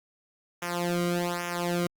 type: tone with flanger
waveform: sawtooth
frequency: 174.61 Hz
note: F3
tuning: in tune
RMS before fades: -29 dBFS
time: 0.62-1.87 s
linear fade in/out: 5 ms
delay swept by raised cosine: 0.23 to 1.17 ms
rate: 1.2 Hz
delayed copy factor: -0.95
effects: Opus 48 kbps